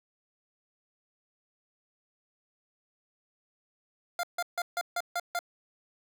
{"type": "tone bursts", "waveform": "25% pulse", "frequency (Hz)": 698.5, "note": "F5", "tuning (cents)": 0, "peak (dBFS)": -25, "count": 7, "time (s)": [4.19, 5.391], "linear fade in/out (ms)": 2, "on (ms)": 43, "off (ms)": 150, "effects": []}